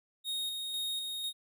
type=tone with tremolo; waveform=45% pulse; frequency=3729 Hz; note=A#7; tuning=in tune; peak=-33 dBFS; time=0.24-1.33 s; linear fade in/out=50 ms; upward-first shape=square; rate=2 Hz; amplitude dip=30%; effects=none